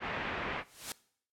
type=low-pass noise; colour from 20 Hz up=white; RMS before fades=-37 dBFS; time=0-0.64 s; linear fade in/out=50 ms; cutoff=2400 Hz; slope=24 dB/octave
type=noise with exponential growth; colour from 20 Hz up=white; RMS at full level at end=-35 dBFS; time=0.58-0.92 s; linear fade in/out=1 ms; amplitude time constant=72 ms
effects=noise-tail reverb RT60 0.6 s tail -20 dB re dry + low-pass 11000 Hz 12 dB/octave